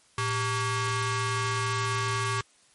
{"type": "ring-modulated tone", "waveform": "sawtooth", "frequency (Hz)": 510, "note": "C5", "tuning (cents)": -44, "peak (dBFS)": -19, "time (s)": [0.18, 2.41], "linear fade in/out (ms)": 2, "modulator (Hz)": 624, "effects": ["white hiss -61 dBFS RMS until 2.74 s", "MP3 48 kbps"]}